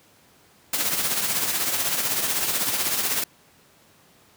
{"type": "noise with tremolo", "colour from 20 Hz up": "white", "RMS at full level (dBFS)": -22, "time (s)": [0.73, 3.24], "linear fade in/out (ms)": 5, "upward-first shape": "triangle", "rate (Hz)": 16, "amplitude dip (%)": 55, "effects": ["pink hiss -56 dBFS RMS until 4.36 s", "high-pass 100 Hz 12 dB/octave"]}